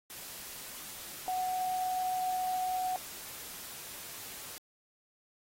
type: tone in noise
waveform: sine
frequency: 740 Hz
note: F#5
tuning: in tune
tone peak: -30 dBFS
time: 1.28-2.96 s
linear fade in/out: 0 ms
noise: white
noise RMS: -45 dBFS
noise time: 0.1-4.58 s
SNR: +12 dB
effects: AAC 48 kbps